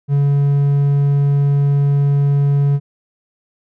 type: tone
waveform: triangle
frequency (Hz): 141.7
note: C#3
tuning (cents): +38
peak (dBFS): -9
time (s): 0.08-2.8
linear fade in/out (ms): 50
effects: none